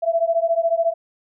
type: beating tone pair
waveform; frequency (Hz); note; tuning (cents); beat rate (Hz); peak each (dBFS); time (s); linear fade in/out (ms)
sine; 661 / 675; E5 / E5; +5 / +41; 14; -19 / -20; 0.02-0.94; 20
effects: none